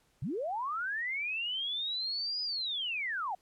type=linear two-way sweep; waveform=sine; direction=up then down; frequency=103.83 to 5000 to 697 Hz; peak=-32 dBFS; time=0.22-3.35 s; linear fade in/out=5 ms; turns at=2.42 s; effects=pink hiss -70 dBFS RMS until 3.41 s + low-pass 12000 Hz 12 dB/octave